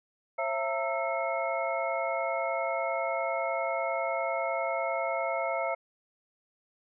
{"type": "tone cluster", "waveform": "sine", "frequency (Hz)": [539, 669, 912, 1320, 2168], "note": ["C#5", "E5", "A#5", "E6", "C#7"], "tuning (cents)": [-49, 25, -38, 2, -39], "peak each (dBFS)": [-34, -31, -36, -37, -36], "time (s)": [0.38, 5.75], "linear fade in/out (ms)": 10, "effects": []}